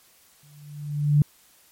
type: tone with exponential growth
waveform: sine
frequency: 146.83 Hz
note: D3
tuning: in tune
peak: -12 dBFS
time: 0.43-1.22 s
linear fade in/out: 2 ms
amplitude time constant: 170 ms
effects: white hiss -57 dBFS RMS until 1.71 s + MP3 64 kbps